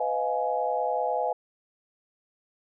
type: chord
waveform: sine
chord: F half-diminished seventh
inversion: second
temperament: just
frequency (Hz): 502.9 / 628.6 / 698.5 / 838.1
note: Cb5 / Eb5 / F5 / Ab5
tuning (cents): +31 / +18 / 0 / +16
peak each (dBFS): -30 / -31 / -30 / -29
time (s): 0-1.33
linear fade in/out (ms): 5
effects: none